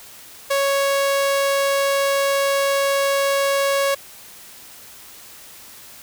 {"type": "tone", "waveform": "sawtooth", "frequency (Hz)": 554.4, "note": "C#5", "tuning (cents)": 0, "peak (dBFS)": -13, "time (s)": [0.5, 3.95], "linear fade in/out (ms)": 10, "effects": ["white hiss -42 dBFS RMS until 6.02 s"]}